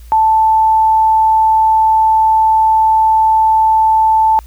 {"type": "tone", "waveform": "sine", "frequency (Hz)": 880, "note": "A5", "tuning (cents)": 0, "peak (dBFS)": -7, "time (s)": [0.12, 4.39], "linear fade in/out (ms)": 0, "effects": ["added 57 Hz sine -32 dBFS peak until 4.46 s", "white hiss -48 dBFS RMS until 4.46 s"]}